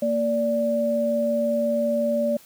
sine tone pair together, 231.4 / 583 Hz, A#3 / D5, -13 / -13 cents, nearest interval octave + major third, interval 1600 cents, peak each -25 / -21 dBFS, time 0.02-2.37 s, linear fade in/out 5 ms, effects white hiss -51 dBFS RMS until 2.45 s

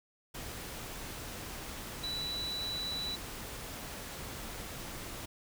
sine tone in noise, 3951 Hz, B7, in tune, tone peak -35 dBFS, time 2.03-3.16 s, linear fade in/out 10 ms, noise pink, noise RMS -43 dBFS, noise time 0.34-5.26 s, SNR +5 dB, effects none

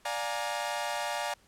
sawtooth chord, Bb dominant seventh, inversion first, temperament equal with one note detuned, 587.3 / 710.7 / 830.6 / 932.3 Hz, D5 / F5 / Ab5 / Bb5, 0 / +30 / 0 / 0 cents, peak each -33 dBFS, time 0.05-1.34 s, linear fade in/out 5 ms, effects pink hiss -63 dBFS RMS until 1.47 s + low-pass 11000 Hz 12 dB/octave

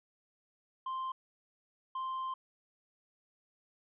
triangle tone bursts at uneven times, 1046.5 Hz, C6, in tune, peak -33 dBFS, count 2, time 0.86-1.12 / 1.95-2.34 s, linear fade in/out 5 ms, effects resampled to 8000 Hz

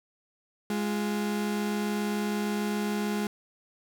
35% pulse tone pair together, 208 / 349.2 Hz, G#3 / F4, +3 / 0 cents, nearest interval major sixth, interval 897 cents, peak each -26 / -35 dBFS, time 0.7-3.27 s, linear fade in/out 2 ms, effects none

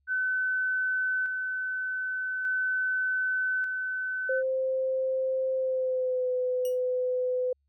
sine tone with tremolo, 1515 Hz, F#6, 40 cents sharp, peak -25 dBFS, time 0.07-4.43 s, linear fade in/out 50 ms, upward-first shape square, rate 0.42 Hz, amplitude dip 35%
sine tone with pitch glide, 523.3 to 504 Hz, C5 to B4, 0 to +35 cents, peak -25 dBFS, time 4.29-7.53 s, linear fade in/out 5 ms, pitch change -65 cents, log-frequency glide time 5.55-6.3 s
5% pulse tone with exponential decay, 2884 Hz, F#7, 45 cents flat, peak -29 dBFS, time 6.65-6.8 s, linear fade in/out 1 ms, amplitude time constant 32 ms
effects added 70 Hz sine -70 dBFS peak until 7.68 s

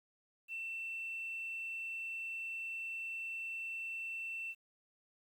sine tone, 2685 Hz, E7, 31 cents sharp, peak -38 dBFS, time 0.48-4.55 s, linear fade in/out 50 ms, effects tanh soft clip ceiling -35 dBFS + 11-bit

